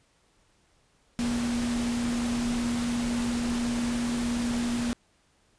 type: tone in noise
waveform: sine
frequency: 238.7 Hz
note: A#3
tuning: 41 cents sharp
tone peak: -26 dBFS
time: 1.19-4.93 s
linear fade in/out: 0 ms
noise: pink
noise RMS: -35 dBFS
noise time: 1.19-4.93 s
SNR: +6 dB
effects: pink hiss -66 dBFS RMS until 5.58 s + resampled to 22050 Hz